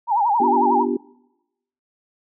sine tone with vibrato, 880 Hz, A5, in tune, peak -15 dBFS, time 0.07-0.86 s, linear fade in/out 50 ms, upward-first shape sine, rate 11 Hz, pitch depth 170 cents each way
sine chord, G dominant seventh, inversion first, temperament equal, 246.9 / 293.7 / 349.2 / 392 Hz, B3 / D4 / F4 / G4, 0 / 0 / 0 / 0 cents, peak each -23 / -26 / -25 / -24 dBFS, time 0.4-0.97 s, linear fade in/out 5 ms
effects noise-tail reverb RT60 0.9 s tail -22 dB re dry

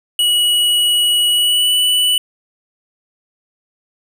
square tone with pitch glide, 2922 to 2968 Hz, F#7 to F#7, -22 to +5 cents, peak -12 dBFS, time 0.19-2.18 s, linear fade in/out 2 ms, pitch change +27 cents, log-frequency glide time 1.32-1.73 s, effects none

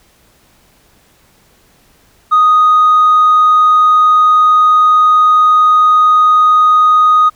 triangle tone with tanh clipping, 1244.5 Hz, D#6, in tune, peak -5 dBFS, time 2.31-7.3 s, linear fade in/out 20 ms, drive 5 dB, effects pink hiss -50 dBFS RMS until 7.35 s

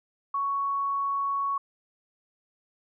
sine tone, 1113 Hz, C#6, 7 cents sharp, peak -25 dBFS, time 0.34-1.58 s, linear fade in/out 5 ms, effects none

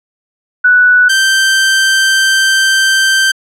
sine / sawtooth tone pair in turn, 1480 / 1561.8 Hz, F#6 / G6, 0 / -7 cents, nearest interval minor second, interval 93 cents, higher second, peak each -4 dBFS, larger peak neither, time 0.64-1.09 / 1.09-3.32 s, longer second, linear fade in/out 10 ms, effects low-pass 10000 Hz 12 dB/octave

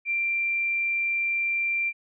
sine tone, 2364 Hz, D7, 11 cents sharp, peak -23 dBFS, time 0.05-1.93 s, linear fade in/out 50 ms, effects none

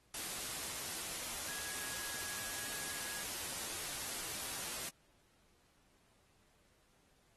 sine tone in noise, 1661.2 Hz, G#6, in tune, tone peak -51 dBFS, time 1.48-3.22 s, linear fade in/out 2 ms, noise white, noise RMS -42 dBFS, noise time 0.14-4.89 s, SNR -12 dB, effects pink hiss -72 dBFS RMS until 7.36 s + AAC 32 kbps

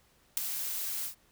blue noise with ADSR envelope, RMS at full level -24 dBFS, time 0.37-1.15 s, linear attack 4 ms, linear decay 7 ms, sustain -11 dB, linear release 110 ms, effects pink hiss -66 dBFS RMS until 1.31 s

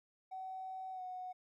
triangle tone with pitch glide, 755 to 736.1 Hz, F#5 to F#5, +35 to -9 cents, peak -38 dBFS, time 0.31-1.33 s, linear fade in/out 20 ms, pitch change -44 cents, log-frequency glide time 0.92-1.02 s, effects tanh soft clip ceiling -40 dBFS + Opus 48 kbps

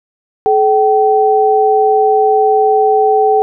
sine tone pair together, 428.7 / 770 Hz, A4 / G5, -45 / -31 cents, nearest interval minor seventh, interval 1014 cents, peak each -10 dBFS, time 0.46-3.42 s, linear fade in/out 0 ms, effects none

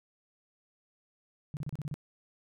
sine tone bursts, 146.83 Hz, D3, in tune, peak -33 dBFS, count 7, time 1.54-1.941 s, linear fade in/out 0 ms, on 29 ms, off 33 ms, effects none

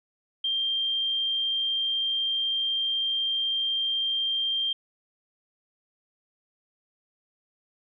sine tone, 3178 Hz, G7, 23 cents sharp, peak -24 dBFS, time 0.44-4.73 s, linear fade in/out 5 ms, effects none

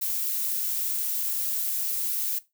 violet noise, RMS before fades -28 dBFS, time 0.01-2.39 s, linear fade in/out 10 ms, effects noise-tail reverb RT60 0.2 s tail -17 dB re dry

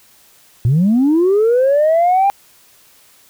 sine linear sweep, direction up, 110 to 806 Hz, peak -8 dBFS, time 0.65-2.3 s, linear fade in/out 0 ms, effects tanh soft clip ceiling -7 dBFS + white hiss -49 dBFS RMS until 3.29 s

